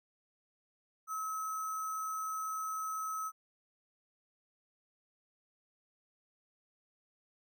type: tone with sample-and-hold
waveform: sine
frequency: 1288 Hz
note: E6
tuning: 41 cents flat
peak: -35 dBFS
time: 1.07-3.32 s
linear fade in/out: 50 ms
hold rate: 7350 Hz
effects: none